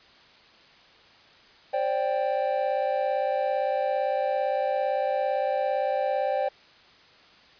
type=chord; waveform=triangle; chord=C suspended second; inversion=none; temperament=equal with one note detuned; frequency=529.6 / 587.3 / 784 Hz; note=C5 / D5 / G5; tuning=+21 / 0 / 0 cents; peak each=-26 dBFS; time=1.73-6.49 s; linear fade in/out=10 ms; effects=white hiss -54 dBFS RMS until 7.59 s + resampled to 11025 Hz